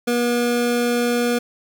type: tone pair together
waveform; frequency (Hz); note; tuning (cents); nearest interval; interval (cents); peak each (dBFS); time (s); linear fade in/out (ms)
square; 240 / 481.5; B3 / B4; -49 / -44; octave; 1205; -21; 0.07-1.39; 10
effects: none